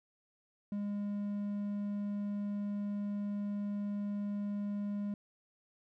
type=tone; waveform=triangle; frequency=204.2 Hz; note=G#3; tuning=29 cents flat; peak=-32 dBFS; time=0.72-5.14 s; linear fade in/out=2 ms; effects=none

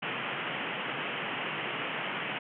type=band-pass noise; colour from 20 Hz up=white; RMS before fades=-35 dBFS; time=0.02-2.39 s; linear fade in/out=10 ms; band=120 to 3100 Hz; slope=96 dB/octave; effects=none

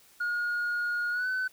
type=tone with pitch glide; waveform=sine; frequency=1435 to 1513.3 Hz; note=F6 to F#6; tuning=+47 to +39 cents; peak=-25 dBFS; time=0.2-1.48 s; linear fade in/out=10 ms; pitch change=+92 cents; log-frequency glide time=1.11-1.28 s; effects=tanh soft clip ceiling -26 dBFS + white hiss -59 dBFS RMS until 1.52 s

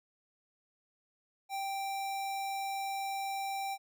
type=tone; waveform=square; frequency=784 Hz; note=G5; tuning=in tune; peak=-35 dBFS; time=1.49-3.78 s; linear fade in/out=50 ms; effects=none

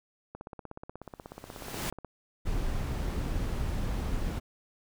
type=click train; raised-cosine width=1 ms; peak=-27 dBFS; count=29; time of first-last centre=0.35-2.047 s; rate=16.5 Hz
type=noise with exponential growth; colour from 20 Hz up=pink; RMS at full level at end=-32 dBFS; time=1.02-1.9 s; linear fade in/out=0 ms; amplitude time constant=190 ms
type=noise; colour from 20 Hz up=brown; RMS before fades=-31 dBFS; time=2.45-4.4 s; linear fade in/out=20 ms
effects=none

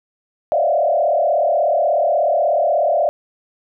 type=tone with frequency modulation; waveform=sine; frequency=639 Hz; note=D#5; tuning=46 cents sharp; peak=-13 dBFS; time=0.52-3.09 s; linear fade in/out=0 ms; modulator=36.5 Hz; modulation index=2; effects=none

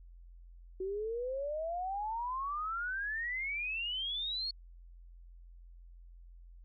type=exponential sweep; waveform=sine; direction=up; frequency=370 to 4388 Hz; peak=-34 dBFS; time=0.8-4.51 s; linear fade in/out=5 ms; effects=added 43 Hz sine -51 dBFS peak until 6.64 s

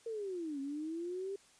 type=linear two-way sweep; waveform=sine; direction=down then up; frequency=466.2 to 270 to 400.1 Hz; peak=-37 dBFS; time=0.06-1.36 s; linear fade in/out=5 ms; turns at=0.6 s; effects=white hiss -64 dBFS RMS until 1.59 s + resampled to 22050 Hz

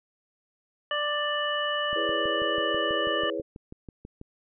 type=harmonic tone; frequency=590 Hz; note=D5; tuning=8 cents sharp; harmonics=1 / 2 / 3 / 5; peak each=-31 / -31 / -31 / -31 dBFS; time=0.91-3.3 s; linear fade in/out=2 ms
type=click train; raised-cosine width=3 ms; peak=-28 dBFS; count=15; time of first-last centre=1.93-4.214 s; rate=6.13 Hz
type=chord; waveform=sine; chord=C# minor seventh; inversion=first; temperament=equal; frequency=329.6 / 415.3 / 493.9 / 554.4 Hz; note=E4 / G#4 / B4 / C#5; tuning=0 / 0 / 0 / 0 cents; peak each=-34 dBFS; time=1.95-3.42 s; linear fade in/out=20 ms
effects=none

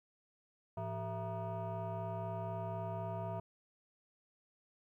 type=tone with frequency modulation; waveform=sine; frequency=386.5 Hz; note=G4; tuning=24 cents flat; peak=-36 dBFS; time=0.77-3.4 s; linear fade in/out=5 ms; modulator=279 Hz; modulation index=2; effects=tanh soft clip ceiling -34 dBFS + 13-bit

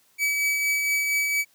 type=tone with tremolo; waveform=45% pulse; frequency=2286 Hz; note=D7; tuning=47 cents flat; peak=-20 dBFS; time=0.18-1.45 s; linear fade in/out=50 ms; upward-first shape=triangle; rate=4.3 Hz; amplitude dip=35%; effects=white hiss -62 dBFS RMS until 1.54 s + high-pass 100 Hz 12 dB/octave

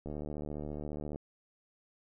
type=click train; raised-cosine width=2 ms; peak=-27 dBFS; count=83; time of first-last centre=0.06-1.159 s; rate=74.6 Hz; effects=none

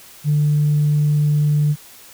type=tone; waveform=sine; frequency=148.4 Hz; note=D3; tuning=18 cents sharp; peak=-12 dBFS; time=0.24-1.76 s; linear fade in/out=50 ms; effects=tanh soft clip ceiling -9 dBFS + white hiss -43 dBFS RMS until 2.13 s

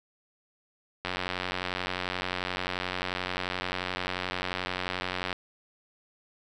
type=click train; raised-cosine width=0.3 ms; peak=-14 dBFS; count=392; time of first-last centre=1.05-5.328 s; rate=91.4 Hz; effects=none

